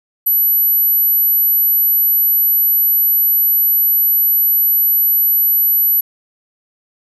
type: tone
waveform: sine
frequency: 11840 Hz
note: F#9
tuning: in tune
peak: -10 dBFS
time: 0.26-6.01 s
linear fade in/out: 10 ms
effects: none